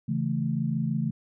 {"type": "chord", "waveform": "sine", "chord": "A major", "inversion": "first", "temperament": "equal", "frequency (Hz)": [138.59, 164.81, 220], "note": ["C#3", "E3", "A3"], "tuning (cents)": [0, 0, 0], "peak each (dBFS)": -29, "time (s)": [0.08, 1.11], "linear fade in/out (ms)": 10, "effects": []}